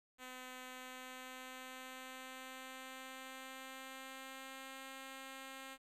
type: tone with pitch glide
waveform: 5% pulse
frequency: 255 to 266.8 Hz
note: C4 to C4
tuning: -44 to +34 cents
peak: -37 dBFS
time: 0.18-5.78 s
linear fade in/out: 50 ms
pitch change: +78 cents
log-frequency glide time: 0.62-4.88 s
effects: resampled to 32000 Hz + 12-bit